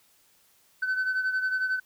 sine beating tone pair, 1516 / 1527 Hz, F#6 / G6, +42 / -46 cents, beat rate 11 Hz, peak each -24 / -30 dBFS, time 0.82-1.8 s, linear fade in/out 10 ms, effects tanh soft clip ceiling -22 dBFS + white hiss -63 dBFS RMS until 1.85 s

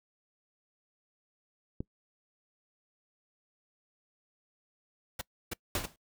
click, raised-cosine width 3 ms, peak -22 dBFS, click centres 1.805 s
pink noise bursts, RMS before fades -36 dBFS, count 3, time 5.19-5.859 s, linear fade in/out 5 ms, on 23 ms, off 300 ms
pink noise with exponential decay, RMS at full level -28 dBFS, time 5.75-5.96 s, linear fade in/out 2 ms, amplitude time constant 44 ms
effects noise-tail reverb RT60 0.1 s tail -24 dB re dry

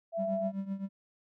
sine tone, 666 Hz, E5, 18 cents sharp, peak -30 dBFS, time 0.12-0.52 s, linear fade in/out 50 ms
triangle tone with tremolo, 195.1 Hz, G3, 8 cents flat, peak -28 dBFS, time 0.17-0.89 s, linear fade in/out 50 ms, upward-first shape triangle, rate 7.7 Hz, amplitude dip 85%
effects none

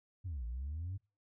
sine exponential two-way sweep, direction down then up, 100.2 to 55.7 to 100.2 Hz, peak -36 dBFS, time 0.24-0.98 s, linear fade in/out 20 ms, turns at 0.45 s, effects noise-tail reverb RT60 0.3 s tail -24 dB re dry + tanh soft clip ceiling -35 dBFS

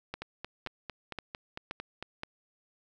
two click trains, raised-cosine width 0.3 ms, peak -20 / -22 dBFS, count 5 / 9, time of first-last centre 0.14-2.234 / 0.22-2.026 s, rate 1.91 / 4.43 Hz, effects none

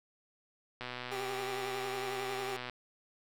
click train, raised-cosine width 0.3 ms, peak -24 dBFS, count 235, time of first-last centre 0.81-2.697 s, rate 124 Hz
25% pulse tone with vibrato, 392 Hz, G4, in tune, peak -33 dBFS, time 1.11-2.57 s, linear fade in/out 10 ms, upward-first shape triangle, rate 11 Hz, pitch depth 52 cents each way
effects none

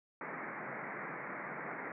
white band-pass noise, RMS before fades -43 dBFS, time 0.21-1.92 s, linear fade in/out 2 ms, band 130 to 2200 Hz, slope 96 dB/octave, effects none

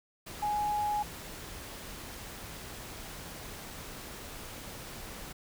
sine tone in noise, 835 Hz, G#5, 9 cents sharp, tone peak -28 dBFS, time 0.42-1.03 s, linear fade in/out 10 ms, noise pink, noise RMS -44 dBFS, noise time 0.26-5.33 s, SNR +13 dB, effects none

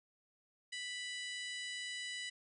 harmonic tone, 987.8 Hz, B5, in tune, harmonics 2 / 3 / 4 / 5 / 6 / 7 / 8 / 9, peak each -44 / -46 / -49 / -53 / -60 / -56 / -55 / -55 dBFS, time 0.72-2.3 s, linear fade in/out 10 ms, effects none

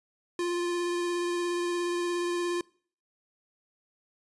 square tone with vibrato, 349.2 Hz, F4, in tune, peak -28 dBFS, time 0.39-2.61 s, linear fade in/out 2 ms, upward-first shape triangle, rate 17 Hz, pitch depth 16 cents each way, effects noise-tail reverb RT60 0.5 s tail -24 dB re dry + resampled to 24000 Hz

